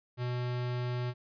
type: tone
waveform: square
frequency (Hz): 123.3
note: B2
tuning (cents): -2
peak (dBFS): -32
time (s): 0.17-1.14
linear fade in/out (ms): 50
effects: resampled to 11025 Hz